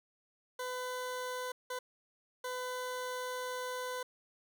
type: tone bursts at uneven times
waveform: 20% pulse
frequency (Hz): 503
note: B4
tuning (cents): +32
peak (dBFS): -32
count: 3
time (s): 0.59-1.52 / 1.7-1.79 / 2.44-4.03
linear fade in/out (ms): 5
effects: none